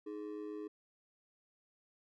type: ring-modulated tone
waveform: triangle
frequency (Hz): 365.8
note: F#4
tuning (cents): -20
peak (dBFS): -36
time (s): 0.06-0.68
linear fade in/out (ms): 10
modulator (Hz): 53.8
effects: none